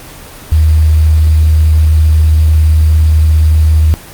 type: tone with quantisation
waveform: sine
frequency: 78 Hz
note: D#2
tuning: 5 cents sharp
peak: -4 dBFS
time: 0.52-3.94 s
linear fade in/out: 0 ms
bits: 5
effects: pink hiss -31 dBFS RMS until 4.13 s + Opus 24 kbps